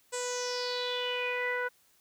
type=tone with low-pass filter sweep; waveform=sawtooth; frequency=493.9 Hz; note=B4; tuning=in tune; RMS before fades=-33 dBFS; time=0.12-1.69 s; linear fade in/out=20 ms; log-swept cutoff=8100 to 1600 Hz; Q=6.2; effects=white hiss -66 dBFS RMS until 2 s